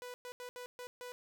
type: tone bursts at uneven times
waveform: sawtooth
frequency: 493.9 Hz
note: B4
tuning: in tune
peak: -40 dBFS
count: 6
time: 0.02-0.14 / 0.25-0.32 / 0.4-0.49 / 0.56-0.66 / 0.79-0.87 / 1.01-1.12 s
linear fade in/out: 0 ms
effects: none